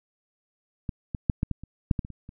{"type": "clicks", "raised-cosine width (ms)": 5, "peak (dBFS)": [-17, -17, -8, -12, -16, -27, -7, -14, -25, -28, -29], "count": 11, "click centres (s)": [0.892, 1.148, 1.298, 1.431, 1.513, 1.636, 1.912, 1.992, 2.049, 2.103, 2.291], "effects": []}